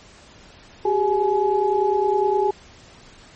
sine tone cluster, 381 / 410.8 / 845 Hz, G4 / G#4 / G#5, -49 / -19 / +30 cents, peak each -21 dBFS, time 0.85-2.51 s, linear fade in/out 5 ms, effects pink hiss -47 dBFS RMS until 3.35 s + MP3 32 kbps

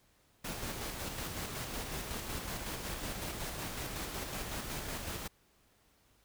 pink noise with tremolo, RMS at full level -39 dBFS, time 0.44-5.28 s, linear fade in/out 10 ms, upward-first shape square, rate 5.4 Hz, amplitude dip 30%, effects pink hiss -69 dBFS RMS until 6.24 s

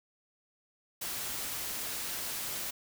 white noise, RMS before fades -37 dBFS, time 1.01-2.71 s, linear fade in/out 10 ms, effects none

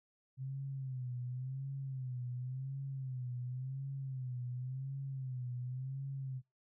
sine tone with vibrato, 130 Hz, C3, 11 cents flat, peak -38 dBFS, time 0.37-6.42 s, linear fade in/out 50 ms, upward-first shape sine, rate 0.92 Hz, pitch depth 91 cents each way, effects noise-tail reverb RT60 0.2 s tail -24 dB re dry

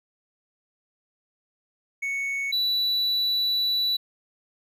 triangle tone pair in turn, 2217 / 3950 Hz, C#7 / B7, 0 / 0 cents, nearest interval minor seventh, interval 1000 cents, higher second, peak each -24 / -20 dBFS, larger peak second, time 2.02-2.52 / 2.52-3.97 s, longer second, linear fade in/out 10 ms, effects none

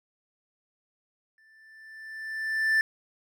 triangle tone with exponential growth, 1768 Hz, A6, 8 cents sharp, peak -17 dBFS, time 1.38-2.81 s, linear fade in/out 1 ms, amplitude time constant 310 ms, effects none

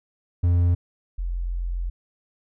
triangle / sine tone pair in turn, 87.31 / 43.66 Hz, F2 / F1, 0 / 0 cents, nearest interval octave, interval 1200 cents, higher first, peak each -14 / -24 dBFS, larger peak first, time 0.43-0.75 / 1.18-1.9 s, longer second, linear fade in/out 10 ms, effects none

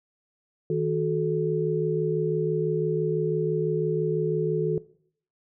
sine tone cluster, 158.1 / 367.5 / 433.5 Hz, D#3 / F#4 / A4, +28 / -12 / -26 cents, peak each -27 dBFS, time 0.7-4.78 s, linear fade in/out 2 ms, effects noise-tail reverb RT60 0.6 s tail -19 dB re dry

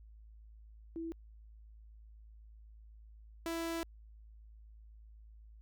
sine / sawtooth tone pair in turn, 329.6 / 331.9 Hz, E4 / E4, 0 / +12 cents, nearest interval unison, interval 12 cents, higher second, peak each -38 / -32 dBFS, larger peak second, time 0.96-1.12 / 3.46-3.83 s, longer second, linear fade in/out 0 ms, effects added 54 Hz sine -53 dBFS peak until 5.61 s

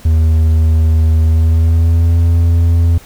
triangle tone with pitch glide, 79.9 to 84.16 Hz, D#2 to E2, +47 to +36 cents, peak -5 dBFS, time 0.05-2.98 s, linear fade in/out 5 ms, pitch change +89 cents, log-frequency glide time 1.22-2.17 s, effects pink hiss -40 dBFS RMS until 3.05 s

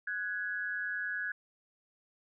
sine tone pair together, 1480 / 1670.2 Hz, F#6 / G#6, 0 / +9 cents, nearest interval major second, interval 209 cents, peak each -37 / -35 dBFS, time 0.07-1.32 s, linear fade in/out 5 ms, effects none

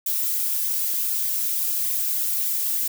violet noise with flanger, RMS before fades -24 dBFS, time 0.06-2.88 s, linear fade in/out 5 ms, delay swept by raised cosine 0.71 to 3.11 ms, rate 3.3 Hz, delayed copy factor -0.5, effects none

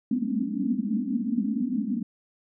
pink band-pass noise, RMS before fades -27 dBFS, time 0.11-2.03 s, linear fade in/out 5 ms, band 200 to 280 Hz, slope 96 dB/octave, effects none

